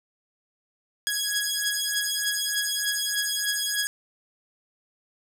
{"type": "beating tone pair", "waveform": "10% pulse", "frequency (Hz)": [1661.2, 1664.5], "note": ["G#6", "G#6"], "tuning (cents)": [0, 3], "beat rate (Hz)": 3.3, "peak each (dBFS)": -19, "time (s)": [1.07, 3.87], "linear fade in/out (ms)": 0, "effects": []}